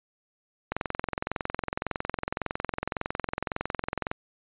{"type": "click train", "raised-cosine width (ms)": 0.5, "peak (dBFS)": -13, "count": 75, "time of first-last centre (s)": [0.72, 4.114], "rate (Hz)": 21.8, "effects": ["resampled to 8000 Hz"]}